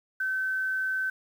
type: tone with quantisation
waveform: sine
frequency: 1533 Hz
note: G6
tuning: 39 cents flat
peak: -26 dBFS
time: 0.2-1.1 s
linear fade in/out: 5 ms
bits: 9
effects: none